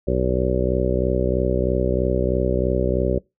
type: harmonic tone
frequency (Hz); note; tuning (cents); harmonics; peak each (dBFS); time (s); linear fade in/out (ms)
63.1; B1; +38; 1 / 2 / 3 / 4 / 5 / 6 / 7 / 8 / 9; -24 / -27 / -27 / -30 / -30 / -24 / -29 / -27 / -26; 0.07-3.19; 10
effects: noise-tail reverb RT60 0.2 s tail -23 dB re dry